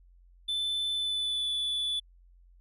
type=tone with pitch glide; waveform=triangle; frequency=3520 to 3462 Hz; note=A7 to A7; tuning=0 to -29 cents; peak=-27 dBFS; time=0.48-2 s; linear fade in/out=10 ms; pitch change=-29 cents; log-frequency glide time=0.92-1.5 s; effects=added 44 Hz sine -55 dBFS peak until 2.6 s + resampled to 32000 Hz